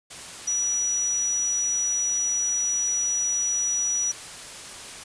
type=tone in noise; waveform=sine; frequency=5850 Hz; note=F#8; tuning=21 cents flat; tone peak=-22 dBFS; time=0.47-4.12 s; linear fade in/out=10 ms; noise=white; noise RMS=-39 dBFS; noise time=0.1-5.04 s; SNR=+14 dB; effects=resampled to 22050 Hz